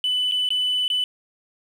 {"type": "tone with dropouts", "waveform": "sine", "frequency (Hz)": 2994, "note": "F#7", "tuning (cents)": 20, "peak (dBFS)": -18, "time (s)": [0.04, 1.04], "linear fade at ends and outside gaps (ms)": 1, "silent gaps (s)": [[0.313, 0.32], [0.49, 0.504], [0.88, 0.901]], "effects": ["tanh soft clip ceiling -16 dBFS", "8-bit"]}